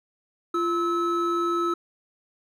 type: tone pair together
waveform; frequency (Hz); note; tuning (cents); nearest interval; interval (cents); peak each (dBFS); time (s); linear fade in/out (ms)
triangle; 344.1 / 1299; F4 / E6; -26 / -26; octave + major seventh; 2300; -23; 0.54-1.74; 5
effects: none